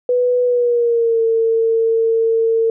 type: tone with pitch glide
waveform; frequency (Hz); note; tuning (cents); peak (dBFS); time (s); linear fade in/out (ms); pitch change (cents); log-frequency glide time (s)
sine; 493.9 to 452.9; B4 to A#4; 0 to -50; -12; 0.09-2.7; 2; -150; 0.44-1.22
effects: none